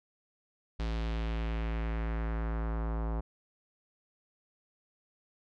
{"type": "tone with low-pass filter sweep", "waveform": "square", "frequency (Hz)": 55.7, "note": "A1", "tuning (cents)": 22, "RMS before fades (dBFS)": -33, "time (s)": [0.79, 3.21], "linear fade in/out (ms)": 10, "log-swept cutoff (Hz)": [4300, 980], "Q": 1.5, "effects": []}